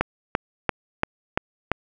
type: click train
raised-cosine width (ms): 0.5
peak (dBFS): -4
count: 6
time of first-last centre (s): 0.01-1.716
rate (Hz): 2.93
effects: none